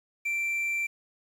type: tone with quantisation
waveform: triangle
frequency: 2349 Hz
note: D7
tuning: in tune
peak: -25 dBFS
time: 0.25-0.87 s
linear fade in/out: 10 ms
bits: 9
effects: none